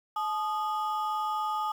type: ring-modulated tone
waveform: triangle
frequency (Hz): 1046.5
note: C6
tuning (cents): 0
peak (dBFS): -23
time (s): 0.16-1.72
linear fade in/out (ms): 5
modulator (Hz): 188
effects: 9-bit